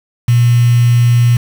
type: tone with quantisation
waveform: sine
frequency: 120 Hz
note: B2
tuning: 49 cents flat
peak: -6 dBFS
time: 0.28-1.37 s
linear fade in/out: 5 ms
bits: 4
effects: none